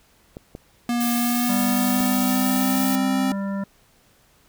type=clicks; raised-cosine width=2 ms; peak=-21 dBFS; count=3; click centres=0.369 / 0.551 / 2.007 s
type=tone with pitch glide; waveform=square; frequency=239.1 to 262.3 Hz; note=A#3 to C4; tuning=+44 to +4 cents; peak=-21 dBFS; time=0.89-3.32 s; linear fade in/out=2 ms; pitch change=+160 cents; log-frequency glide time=1.12-2.88 s
type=noise; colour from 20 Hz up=blue; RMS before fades=-28 dBFS; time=1-2.96 s; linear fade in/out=10 ms
type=harmonic tone; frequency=197.1 Hz; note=G3; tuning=10 cents sharp; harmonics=1 / 3 / 5 / 7 / 9; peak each=-24 / -34 / -38 / -41 / -43 dBFS; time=1.49-3.64 s; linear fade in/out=5 ms
effects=pink hiss -58 dBFS RMS until 4.48 s